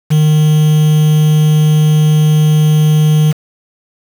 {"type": "tone with quantisation", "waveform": "triangle", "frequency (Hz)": 153.3, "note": "D#3", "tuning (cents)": -25, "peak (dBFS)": -4, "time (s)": [0.1, 3.33], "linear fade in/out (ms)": 20, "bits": 4, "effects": []}